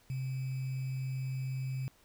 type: tone with sample-and-hold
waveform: sine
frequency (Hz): 131.3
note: C3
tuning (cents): +6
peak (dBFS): -33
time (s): 0.1-1.88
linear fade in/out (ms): 0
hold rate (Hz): 2450
effects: pink hiss -65 dBFS RMS until 2.04 s